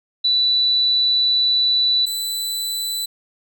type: tone pair in turn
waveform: sine / sawtooth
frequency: 3965 / 3990 Hz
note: B7 / B7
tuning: +6 / +17 cents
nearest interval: unison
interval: 11 cents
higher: second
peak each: -14 / -19 dBFS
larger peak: first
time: 0.24-2.06 / 2.06-3.06 s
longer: first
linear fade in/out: 10 ms
effects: none